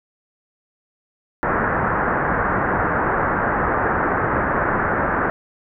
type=low-pass noise; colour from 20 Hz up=white; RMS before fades=-20 dBFS; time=1.43-5.3 s; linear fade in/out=0 ms; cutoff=1700 Hz; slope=48 dB/octave; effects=none